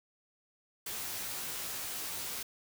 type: noise with comb filter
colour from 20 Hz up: white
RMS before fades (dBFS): -39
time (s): 0.86-2.43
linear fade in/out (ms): 5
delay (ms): 15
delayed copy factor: -0.8
effects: none